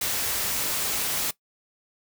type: noise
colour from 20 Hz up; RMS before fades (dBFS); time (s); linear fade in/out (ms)
white; -27; 0.01-1.31; 5
effects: noise-tail reverb RT60 0.1 s tail -19 dB re dry